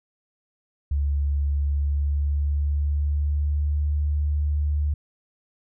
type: tone with pitch glide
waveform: sine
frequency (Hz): 71.3 to 73.81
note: C#2 to D2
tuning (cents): +49 to +9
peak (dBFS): -20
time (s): 0.91-4.94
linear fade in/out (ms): 5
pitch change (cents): +60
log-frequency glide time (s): 1.52-3.88
effects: none